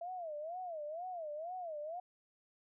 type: tone with vibrato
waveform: sine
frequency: 662 Hz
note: E5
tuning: 7 cents sharp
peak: -40 dBFS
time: 0.01-2 s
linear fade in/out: 5 ms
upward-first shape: sine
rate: 2.1 Hz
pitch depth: 200 cents each way
effects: none